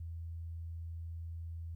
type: tone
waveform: sine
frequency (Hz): 83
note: E2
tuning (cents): +12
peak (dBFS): -40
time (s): 0-1.75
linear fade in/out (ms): 5
effects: 13-bit